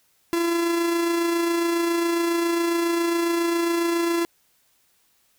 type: tone with amplitude modulation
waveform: 45% pulse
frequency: 339.1 Hz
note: E4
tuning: 49 cents sharp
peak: -19 dBFS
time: 0.33-4.25 s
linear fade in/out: 0 ms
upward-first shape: sine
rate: 27.3 Hz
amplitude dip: 30%
effects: white hiss -64 dBFS RMS until 5.38 s